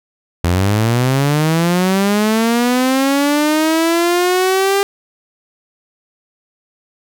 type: linear sweep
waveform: sawtooth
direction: up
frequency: 83.3 to 400.5 Hz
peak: -8 dBFS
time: 0.44-4.83 s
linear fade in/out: 0 ms
effects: none